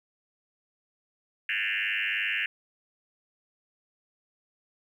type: tone with frequency modulation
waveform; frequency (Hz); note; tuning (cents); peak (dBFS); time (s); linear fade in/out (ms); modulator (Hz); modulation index
sine; 2248; C#7; +24; -26; 1.49-2.46; 2; 103; 6.2
effects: 10-bit